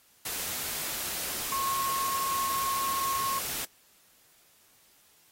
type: tone in noise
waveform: sine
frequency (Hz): 1086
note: C#6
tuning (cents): -36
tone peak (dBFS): -28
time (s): 1.52-3.39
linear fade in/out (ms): 5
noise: white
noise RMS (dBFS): -34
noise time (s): 0.25-3.65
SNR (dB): +3
effects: white hiss -62 dBFS RMS until 5.31 s + AAC 48 kbps